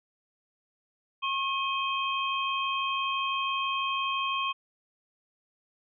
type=tone cluster; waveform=sine; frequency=1086 / 2527 / 3173 Hz; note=C#6 / D#7 / G7; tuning=-36 / +26 / +20 cents; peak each=-29 / -33 / -34 dBFS; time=1.22-4.53 s; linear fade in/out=20 ms; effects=none